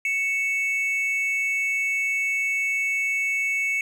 triangle tone pair together, 2220 / 2637 Hz, C#7 / E7, +2 / 0 cents, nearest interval minor third, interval 298 cents, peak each -21 / -27 dBFS, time 0.05-3.81 s, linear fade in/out 2 ms, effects none

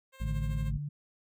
10% pulse tone with tremolo, 530 Hz, C5, 22 cents sharp, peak -38 dBFS, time 0.12-0.72 s, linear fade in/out 50 ms, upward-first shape sine, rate 13 Hz, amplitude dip 60%
harmonic tone, 53.7 Hz, A1, 41 cents flat, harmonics 1 / 2 / 3 / 4, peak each -31 / -37 / -41 / -43 dBFS, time 0.2-0.78 s, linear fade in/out 10 ms
sine tone with vibrato, 145.1 Hz, D3, 21 cents flat, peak -33 dBFS, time 0.25-0.89 s, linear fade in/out 10 ms, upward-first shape sine, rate 5.6 Hz, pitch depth 14 cents each way
effects MP3 96 kbps

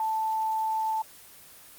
sine tone, 880 Hz, A5, in tune, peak -25 dBFS, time 0-1.02 s, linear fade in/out 2 ms, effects white hiss -50 dBFS RMS until 1.78 s + Opus 24 kbps

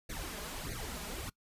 pink noise with flanger, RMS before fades -41 dBFS, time 0.09-1.3 s, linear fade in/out 10 ms, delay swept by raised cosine 0.46 to 4.96 ms, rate 1.6 Hz, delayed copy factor +0.9, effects noise-tail reverb RT60 0.1 s tail -23 dB re dry + resampled to 32000 Hz

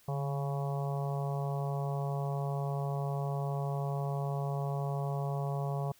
harmonic tone with a mistuned harmonic, 139.4 Hz, C#3, 10 cents sharp, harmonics 1 / 3 / 4 / 5 / 6 / 7 / 8, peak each -32 / -42 / -43 / -41 / -46 / -47 / -48 dBFS, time 0.08-5.92 s, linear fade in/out 5 ms, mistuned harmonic 1, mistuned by +46 cents, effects white hiss -63 dBFS RMS until 5.99 s

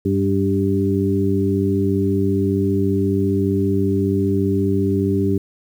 harmonic tone with a mistuned harmonic, 98 Hz, G2, in tune, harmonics 1 / 2 / 3 / 4, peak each -21 / -21 / -21 / -21 dBFS, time 0.05-5.38 s, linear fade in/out 5 ms, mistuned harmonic 3, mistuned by -19 cents, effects 8-bit

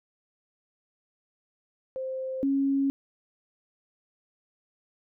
sine tone pair in turn, 523.3 / 274.8 Hz, C5 / C#4, 0 / -15 cents, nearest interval major seventh, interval 1115 cents, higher first, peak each -30 / -22 dBFS, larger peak second, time 1.96-2.43 / 2.43-2.9 s, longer neither, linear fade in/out 0 ms, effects none

